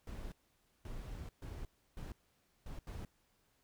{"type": "noise bursts at uneven times", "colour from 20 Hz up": "brown", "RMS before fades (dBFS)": -45, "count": 6, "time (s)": [[0.07, 0.32], [0.85, 1.29], [1.42, 1.65], [1.97, 2.12], [2.66, 2.79], [2.87, 3.05]], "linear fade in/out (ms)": 2, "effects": ["pink hiss -75 dBFS RMS until 3.63 s"]}